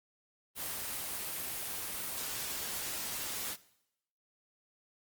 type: noise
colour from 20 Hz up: white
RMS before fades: -38 dBFS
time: 0.55-3.57 s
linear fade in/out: 50 ms
effects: noise-tail reverb RT60 0.8 s tail -19 dB re dry + Opus 24 kbps